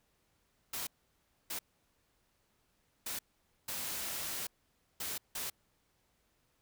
white noise bursts at uneven times, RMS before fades -39 dBFS, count 6, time 0.73-0.87 / 1.5-1.59 / 3.06-3.19 / 3.68-4.47 / 5-5.18 / 5.35-5.5 s, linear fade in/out 5 ms, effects pink hiss -75 dBFS RMS until 6.61 s

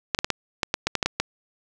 clicks, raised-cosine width 0.2 ms, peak -4 dBFS, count 11, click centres 0.148 / 0.189 / 0.245 / 0.303 / 0.632 / 0.741 / 0.87 / 0.953 / 1.028 / 1.06 / 1.2 s, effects none

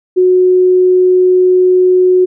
sine tone, 366.6 Hz, F#4, 16 cents flat, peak -5 dBFS, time 0.16-2.26 s, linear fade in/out 20 ms, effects none

